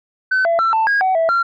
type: tone with pitch steps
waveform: sine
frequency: 1520 / 673 / 1342 / 887 / 1637 / 753 / 656 / 1376 Hz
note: F#6 / E5 / E6 / A5 / G#6 / F#5 / E5 / F6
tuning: +46 / +36 / +31 / +14 / -25 / +30 / -9 / -26 cents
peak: -11 dBFS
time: 0.31-1.43 s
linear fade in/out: 10 ms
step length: 140 ms
effects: tanh soft clip ceiling -11 dBFS